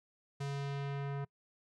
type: tone with low-pass filter sweep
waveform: square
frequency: 140.2 Hz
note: C#3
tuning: 20 cents sharp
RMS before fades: -38 dBFS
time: 0.4-1.25 s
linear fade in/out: 10 ms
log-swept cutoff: 7400 to 1500 Hz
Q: 0.93
effects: noise-tail reverb RT60 0.1 s tail -25 dB re dry